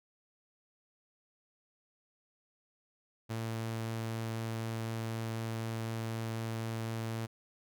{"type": "tone", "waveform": "sawtooth", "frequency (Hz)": 113, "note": "A2", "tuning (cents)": 47, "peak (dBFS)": -31, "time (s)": [3.29, 7.27], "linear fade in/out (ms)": 20, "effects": []}